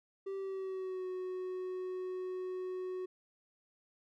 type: tone with pitch glide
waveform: triangle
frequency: 389.2 to 369.1 Hz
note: G4 to F#4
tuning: -12 to -4 cents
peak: -35 dBFS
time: 0.26-3.06 s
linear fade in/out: 10 ms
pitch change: -92 cents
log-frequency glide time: 0.36-1.07 s
effects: none